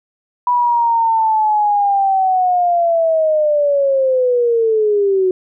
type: linear sweep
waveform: sine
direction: down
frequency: 984 to 366.7 Hz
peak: -11 dBFS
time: 0.47-5.31 s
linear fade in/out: 2 ms
effects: none